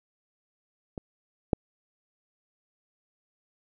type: clicks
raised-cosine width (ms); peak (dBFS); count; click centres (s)
2; -22 / -8; 2; 0.978 / 1.532
effects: none